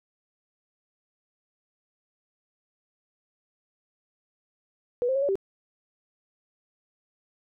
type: tone with pitch steps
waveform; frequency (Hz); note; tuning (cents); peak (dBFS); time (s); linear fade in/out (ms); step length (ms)
sine; 487.3 / 526 / 547 / 566 / 389.5; B4 / C5 / C#5 / C#5 / G4; -23 / +9 / -23 / +36 / -11; -22; 5.02-5.355; 0; 67
effects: none